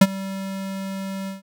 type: tone with ADSR envelope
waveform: square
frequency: 193.5 Hz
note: G3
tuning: 22 cents flat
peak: -7 dBFS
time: 0.01-1.42 s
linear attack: 7 ms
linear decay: 43 ms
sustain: -21 dB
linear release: 140 ms
effects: none